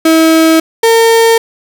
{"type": "tone pair in turn", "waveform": "35% pulse", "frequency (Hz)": [322.4, 455.9], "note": ["E4", "A#4"], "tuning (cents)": [-38, -39], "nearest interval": "tritone", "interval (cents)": 599, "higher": "second", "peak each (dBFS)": -3, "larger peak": "neither", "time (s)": [[0.05, 0.6], [0.83, 1.38]], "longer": "neither", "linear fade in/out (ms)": 5, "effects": []}